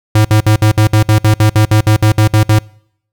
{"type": "tone bursts", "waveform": "square", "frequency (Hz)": 107.4, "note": "A2", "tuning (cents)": -41, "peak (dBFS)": -6, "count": 16, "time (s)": [0.15, 2.589], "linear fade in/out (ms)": 5, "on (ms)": 99, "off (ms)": 57, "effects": ["noise-tail reverb RT60 0.7 s tail -26 dB re dry"]}